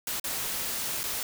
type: noise with dropouts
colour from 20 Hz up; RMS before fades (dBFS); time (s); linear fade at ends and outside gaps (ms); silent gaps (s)
white; -32; 0.07-1.23; 2; 0.198-0.241 / 1.033-1.038
effects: none